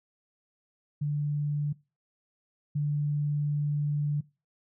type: tone pair in turn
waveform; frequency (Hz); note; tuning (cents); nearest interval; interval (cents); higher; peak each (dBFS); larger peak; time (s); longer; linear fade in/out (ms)
sine; 146.83 / 146.83; D3 / D3; 0 / 0; unison; 0; neither; -26 / -25; second; 1.01-1.73 / 2.75-4.21; second; 10
effects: noise-tail reverb RT60 0.3 s tail -22 dB re dry